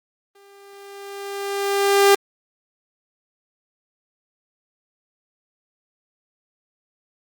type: tone with exponential growth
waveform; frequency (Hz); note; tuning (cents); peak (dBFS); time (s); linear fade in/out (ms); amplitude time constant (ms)
sawtooth; 398.6; G4; +29; -6; 0.35-2.15; 5; 390
effects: Opus 32 kbps